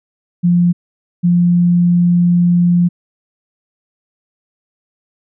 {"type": "tone pair in turn", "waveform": "sine", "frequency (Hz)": [174.8, 174.8], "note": ["F3", "F3"], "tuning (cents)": [2, 2], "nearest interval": "unison", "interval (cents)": 0, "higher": "neither", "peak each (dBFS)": -8, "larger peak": "neither", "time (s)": [[0.43, 0.73], [1.23, 2.89]], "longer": "second", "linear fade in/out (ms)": 20, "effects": []}